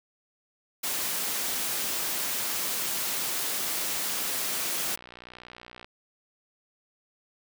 white high-pass noise, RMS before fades -30 dBFS, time 0.83-4.96 s, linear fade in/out 10 ms, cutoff 150 Hz, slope 12 dB/octave
click train, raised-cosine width 0.3 ms, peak -28 dBFS, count 61, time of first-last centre 4.86-5.845 s, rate 60.9 Hz
effects none

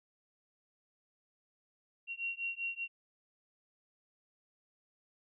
sine beating tone pair, 2744 / 2749.1 Hz, F7 / F7, -31 / -28 cents, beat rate 5.1 Hz, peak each -39 / -39 dBFS, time 2.07-2.88 s, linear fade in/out 50 ms, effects none

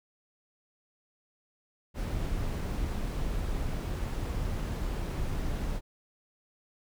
brown noise, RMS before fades -32 dBFS, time 1.94-5.81 s, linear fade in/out 50 ms, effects none

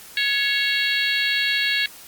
harmonic tone with a mistuned harmonic, 550 Hz, C#5, 14 cents flat, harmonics 3 / 4 / 5 / 6 / 7 / 8, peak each -24 / -25 / -26 / -27 / -27 / -28 dBFS, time 0.17-1.86 s, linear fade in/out 2 ms, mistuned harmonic 3, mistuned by +34 cents, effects white hiss -43 dBFS RMS until 2.07 s + Opus 48 kbps

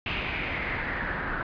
pink noise with low-pass filter sweep, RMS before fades -31 dBFS, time 0.06-1.43 s, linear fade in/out 2 ms, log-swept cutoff 2700 to 1500 Hz, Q 4.5, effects resampled to 11025 Hz

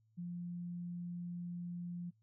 sine tone, 174.61 Hz, F3, in tune, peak -40 dBFS, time 0.17-2.11 s, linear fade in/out 20 ms, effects noise-tail reverb RT60 0.1 s tail -26 dB re dry + added 110 Hz sine -70 dBFS peak until 2.22 s

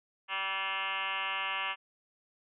sine tone with frequency modulation, 1925 Hz, B6, 45 cents flat, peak -31 dBFS, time 0.28-1.76 s, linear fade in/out 50 ms, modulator 192 Hz, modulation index 5.6, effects none

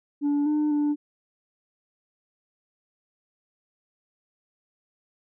sine tone with pitch steps, 289.1 / 300.5 / 294.2 Hz, D4 / D4 / D4, -27 / +40 / +3 cents, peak -18 dBFS, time 0.21-0.96 s, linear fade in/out 50 ms, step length 250 ms, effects tanh soft clip ceiling -20 dBFS

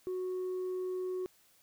sine tone with tanh clipping, 368.4 Hz, F#4, 7 cents flat, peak -34 dBFS, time 0.07-1.26 s, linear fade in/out 0 ms, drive 1 dB, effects white hiss -66 dBFS RMS until 1.62 s

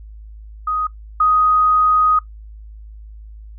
sine tone pair in turn, 1250 / 1250 Hz, D#6 / D#6, +8 / +8 cents, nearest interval unison, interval 0 cents, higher neither, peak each -17 / -11 dBFS, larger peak second, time 0.67-0.87 / 1.2-2.19 s, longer second, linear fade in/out 5 ms, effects noise-tail reverb RT60 0.1 s tail -17 dB re dry + added 53 Hz sine -34 dBFS peak until 3.58 s

